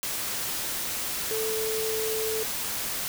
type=tone in noise; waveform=sine; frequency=440 Hz; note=A4; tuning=in tune; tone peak=-28 dBFS; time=1.31-2.43 s; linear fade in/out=0 ms; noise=white; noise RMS=-31 dBFS; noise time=0.03-3.08 s; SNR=0 dB; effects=none